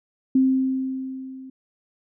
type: tone with level ramp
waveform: sine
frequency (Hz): 262.7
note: C4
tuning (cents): +7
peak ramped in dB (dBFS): -13 to -37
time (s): 0.35-1.5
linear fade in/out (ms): 5
effects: none